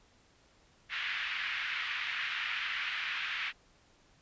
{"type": "band-pass noise", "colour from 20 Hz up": "pink", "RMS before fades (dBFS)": -36, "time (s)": [0.89, 3.53], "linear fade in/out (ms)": 50, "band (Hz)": [1600, 3000], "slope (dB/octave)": 24, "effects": ["pink hiss -65 dBFS RMS until 4.21 s", "resampled to 16000 Hz"]}